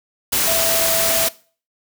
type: tone in noise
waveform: sine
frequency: 660 Hz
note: E5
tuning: 2 cents sharp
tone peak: -20 dBFS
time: 0.47-1.28 s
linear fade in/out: 10 ms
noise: white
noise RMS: -18 dBFS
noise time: 0.32-1.29 s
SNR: -5 dB
effects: noise-tail reverb RT60 0.4 s tail -20 dB re dry